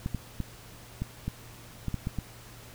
clicks, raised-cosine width 5 ms, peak -18 dBFS, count 9, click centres 0.061 / 0.147 / 0.403 / 1.02 / 1.28 / 1.883 / 1.943 / 2.071 / 2.187 s, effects added 116 Hz sine -52 dBFS peak until 2.74 s + pink hiss -50 dBFS RMS until 2.74 s

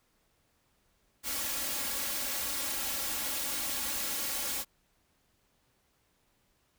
white noise with comb filter, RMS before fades -34 dBFS, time 1.23-4.65 s, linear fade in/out 50 ms, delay 3.6 ms, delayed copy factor +1, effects pink hiss -72 dBFS RMS until 6.78 s

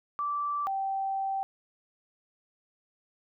sine tone pair in turn, 1165 / 777.5 Hz, D6 / G5, -14 / -14 cents, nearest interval perfect fifth, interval 700 cents, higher first, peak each -28 dBFS, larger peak neither, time 0.19-0.67 / 0.67-1.43 s, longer second, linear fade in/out 0 ms, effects none

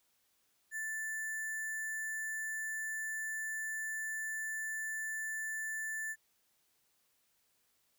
sine tone with sample-and-hold, 1760 Hz, A6, in tune, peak -36 dBFS, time 0.71-6.16 s, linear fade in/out 50 ms, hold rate 8820 Hz, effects white hiss -75 dBFS RMS until 7.98 s

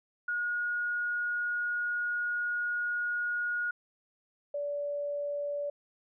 sine tone pair in turn, 1442 / 577.4 Hz, F#6 / D5, -45 / -30 cents, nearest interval octave + major third, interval 1585 cents, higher first, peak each -29 / -31 dBFS, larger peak first, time 0.28-3.71 / 4.54-5.7 s, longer first, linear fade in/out 5 ms, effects none

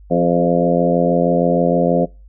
harmonic tone with a mistuned harmonic, 86.4 Hz, F2, 18 cents flat, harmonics 2 / 3 / 4 / 5 / 6 / 7 / 8, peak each -18 / -20 / -24 / -22 / -18 / -21 / -22 dBFS, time 0.1-2.06 s, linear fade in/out 20 ms, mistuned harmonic 5, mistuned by -18 cents, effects noise-tail reverb RT60 0.3 s tail -24 dB re dry + added 50 Hz sine -39 dBFS peak until 2.28 s

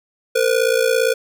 square ring-modulated tone, 486.6 Hz, B4, 26 cents flat, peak -12 dBFS, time 0.35-1.14 s, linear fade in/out 10 ms, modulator 28.8 Hz, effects none

